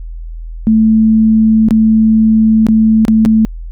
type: tone with dropouts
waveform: sine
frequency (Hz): 220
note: A3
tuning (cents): 0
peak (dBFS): -5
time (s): 0.67-3.45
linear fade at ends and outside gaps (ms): 0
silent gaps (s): 1.686-1.708 / 2.667-2.686 / 3.051-3.082 / 3.251-3.259
effects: added 41 Hz sine -22 dBFS peak until 3.71 s